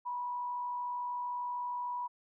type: tone with frequency modulation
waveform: sine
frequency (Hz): 978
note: B5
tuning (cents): -17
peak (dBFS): -34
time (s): 0.05-2.08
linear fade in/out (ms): 20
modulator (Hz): 53.2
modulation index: 0.29
effects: none